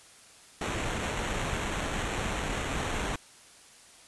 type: noise with sample-and-hold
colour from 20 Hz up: pink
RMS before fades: -32 dBFS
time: 0.61-3.16 s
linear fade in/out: 5 ms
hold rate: 4900 Hz
effects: white hiss -54 dBFS RMS until 4.07 s + resampled to 24000 Hz